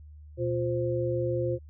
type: tone cluster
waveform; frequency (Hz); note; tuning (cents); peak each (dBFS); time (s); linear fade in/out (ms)
sine; 121.4 / 351.4 / 522; B2 / F4 / C5; -29 / +11 / -4; -30; 0.37-1.59; 50
effects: added 75 Hz sine -45 dBFS peak until 1.69 s